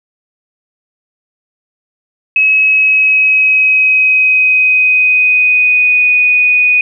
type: tone with pitch glide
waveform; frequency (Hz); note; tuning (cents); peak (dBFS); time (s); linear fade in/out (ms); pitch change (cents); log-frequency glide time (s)
sine; 2565 to 2480; E7 to D#7; -48 to -6; -6; 2.36-6.81; 2; -58; 2.57-6.11
effects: none